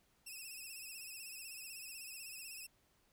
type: tone with vibrato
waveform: 10% pulse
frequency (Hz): 2615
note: E7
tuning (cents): -15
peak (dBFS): -39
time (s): 0.26-2.67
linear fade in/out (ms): 10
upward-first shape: sine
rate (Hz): 16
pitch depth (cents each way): 78
effects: pink hiss -74 dBFS RMS until 3.12 s